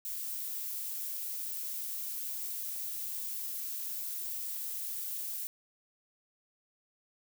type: noise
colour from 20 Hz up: violet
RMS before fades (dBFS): -38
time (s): 0.05-5.47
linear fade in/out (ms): 0
effects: none